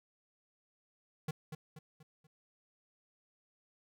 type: tone with echo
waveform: square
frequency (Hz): 154.9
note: D#3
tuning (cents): -7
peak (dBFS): -35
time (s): 1.28-1.31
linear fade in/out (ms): 5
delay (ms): 240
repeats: 4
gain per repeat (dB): -7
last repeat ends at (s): 2.27
effects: none

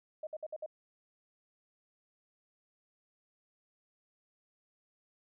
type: tone bursts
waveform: sine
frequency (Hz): 619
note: D#5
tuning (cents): -9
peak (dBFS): -37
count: 5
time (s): 0.23-0.662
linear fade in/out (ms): 5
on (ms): 40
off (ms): 58
effects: none

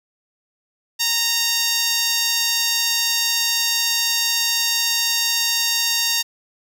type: tone with band-pass filter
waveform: 10% pulse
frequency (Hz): 926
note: A#5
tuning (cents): -12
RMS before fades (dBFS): -20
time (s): 0.99-6.23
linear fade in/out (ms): 20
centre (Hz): 8100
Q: 0.76
effects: none

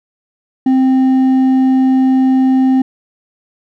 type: tone with hard clipping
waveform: sine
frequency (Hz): 261.6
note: C4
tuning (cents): 0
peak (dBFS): -9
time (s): 0.66-2.82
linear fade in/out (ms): 5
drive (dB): 4
effects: none

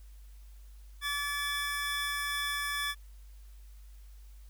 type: tone pair together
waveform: 25% pulse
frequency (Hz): 1152 / 1726.9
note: D6 / A6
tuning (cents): -34 / -33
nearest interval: perfect fifth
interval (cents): 701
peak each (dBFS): -33 / -29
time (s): 1.01-2.95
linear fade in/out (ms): 50
effects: added 50 Hz sine -48 dBFS peak until 4.49 s + white hiss -66 dBFS RMS until 4.49 s

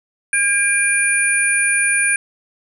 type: tone cluster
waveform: sine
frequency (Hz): 1619 / 2388 / 9480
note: G#6 / D7 / D9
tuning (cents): -45 / +28 / +15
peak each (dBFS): -18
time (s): 0.33-2.16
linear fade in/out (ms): 2
effects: none

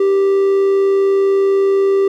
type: tone with amplitude modulation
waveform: triangle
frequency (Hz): 392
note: G4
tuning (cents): 0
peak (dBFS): -7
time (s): 0-2.08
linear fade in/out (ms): 5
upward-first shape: sine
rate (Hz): 80.1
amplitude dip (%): 30
effects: none

